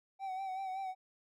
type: tone with vibrato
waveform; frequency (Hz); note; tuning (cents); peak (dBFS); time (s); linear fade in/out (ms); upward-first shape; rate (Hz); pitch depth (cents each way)
triangle; 763; G5; -47; -35; 0.19-0.95; 50; sine; 5.3; 42
effects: none